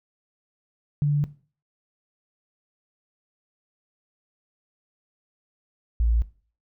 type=tone pair in turn; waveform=sine; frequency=145.7 / 56.93 Hz; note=D3 / A#1; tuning=-13 / -40 cents; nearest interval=octave + major third; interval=1627 cents; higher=first; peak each=-18 dBFS; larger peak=neither; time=1.02-1.24 / 6-6.22 s; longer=neither; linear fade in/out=0 ms; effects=noise-tail reverb RT60 0.4 s tail -17 dB re dry